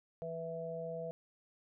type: harmonic tone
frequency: 164.81 Hz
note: E3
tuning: in tune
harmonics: 1 / 3 / 4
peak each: -46 / -42 / -42 dBFS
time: 0.22-1.11 s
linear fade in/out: 0 ms
effects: none